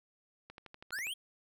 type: click train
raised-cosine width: 0.3 ms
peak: -33 dBFS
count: 8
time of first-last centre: 0.5-1.069 s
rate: 12.3 Hz
type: exponential sweep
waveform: square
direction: up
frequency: 1377 to 3324 Hz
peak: -37 dBFS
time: 0.92-1.14 s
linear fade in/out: 10 ms
effects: none